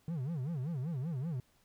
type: tone with vibrato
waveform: triangle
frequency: 146.83 Hz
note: D3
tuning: in tune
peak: -32 dBFS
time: 0.08-1.4 s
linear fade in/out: 2 ms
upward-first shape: sine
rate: 5.2 Hz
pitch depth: 290 cents each way
effects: pink hiss -70 dBFS RMS until 1.64 s